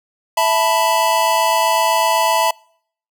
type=chord; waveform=square; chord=E suspended fourth; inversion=none; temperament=equal; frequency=659.3 / 880 / 987.8 Hz; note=E5 / A5 / B5; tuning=0 / 0 / 0 cents; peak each=-19 / -18 / -18 dBFS; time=0.37-2.51 s; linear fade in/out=5 ms; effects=noise-tail reverb RT60 0.6 s tail -26 dB re dry